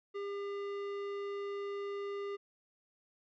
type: tone with tanh clipping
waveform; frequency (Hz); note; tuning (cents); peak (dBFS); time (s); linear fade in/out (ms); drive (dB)
sine; 401.9; G4; +43; -39; 0.14-2.37; 20; 15
effects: none